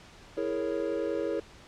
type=chord; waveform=triangle; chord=A# half-diminished seventh; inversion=second; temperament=equal; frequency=329.6 / 415.3 / 466.2 / 554.4 Hz; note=E4 / G#4 / A#4 / C#5; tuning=0 / 0 / 0 / 0 cents; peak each=-32 dBFS; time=0.37-1.4 s; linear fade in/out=5 ms; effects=pink hiss -52 dBFS RMS until 1.67 s + low-pass 6000 Hz 12 dB/octave